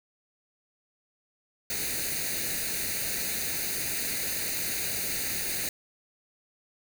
white noise with comb filter, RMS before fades -31 dBFS, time 1.7-5.69 s, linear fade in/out 2 ms, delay 0.46 ms, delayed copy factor +0.75, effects none

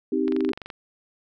sine chord, C minor, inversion none, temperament just, 261.6 / 314 / 392.4 Hz, C4 / Eb4 / G4, 0 / +16 / +2 cents, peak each -25 / -25 / -25 dBFS, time 0.12-0.52 s, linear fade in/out 5 ms
click train, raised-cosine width 0.3 ms, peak -20 dBFS, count 11, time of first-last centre 0.28-0.702 s, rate 23.7 Hz
effects none

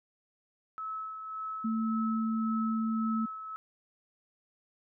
sine tone with tremolo, 1297 Hz, E6, 28 cents flat, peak -34 dBFS, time 0.78-3.56 s, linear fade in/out 0 ms, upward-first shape sine, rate 1.8 Hz, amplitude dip 45%
sine tone, 223.6 Hz, A3, 28 cents sharp, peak -28 dBFS, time 1.64-3.26 s, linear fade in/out 10 ms
effects none

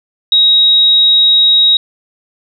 sine tone, 3800 Hz, A#7, 33 cents sharp, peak -5 dBFS, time 0.32-1.77 s, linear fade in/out 2 ms, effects none

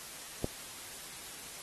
click, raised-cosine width 2 ms, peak -18 dBFS, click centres 0.444 s, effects white hiss -46 dBFS RMS until 1.62 s + AAC 32 kbps

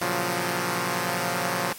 5% pulse chord, Gb major seventh, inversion first, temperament equal, 116.54 / 138.59 / 174.61 / 185 Hz, Bb2 / Db3 / F3 / Gb3, 0 / 0 / 0 / 0 cents, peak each -21 / -21 / -16 / -20 dBFS, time 0.01-1.73 s, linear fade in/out 5 ms, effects white hiss -42 dBFS RMS until 1.78 s + MP3 64 kbps

